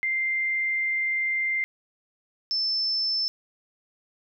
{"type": "tone pair in turn", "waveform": "sine", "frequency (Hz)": [2093, 5286], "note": ["C7", "E8"], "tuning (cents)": [0, 4], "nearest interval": "octave + major third", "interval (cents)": 1604, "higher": "second", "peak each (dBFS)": -23, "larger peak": "neither", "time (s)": [[0.03, 1.64], [2.51, 3.28]], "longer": "first", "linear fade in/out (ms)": 0, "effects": []}